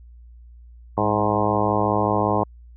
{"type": "harmonic tone with a mistuned harmonic", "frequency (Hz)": 105.4, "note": "G#2", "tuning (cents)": 26, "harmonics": [1, 2, 3, 4, 5, 6, 7, 8, 9, 10], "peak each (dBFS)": [-27, -27, -27, -27, -27, -27, -27, -27, -27, -27], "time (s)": [0.97, 2.44], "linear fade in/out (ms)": 10, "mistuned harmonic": 2, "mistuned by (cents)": -52, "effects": ["added 59 Hz sine -42 dBFS peak until 2.76 s"]}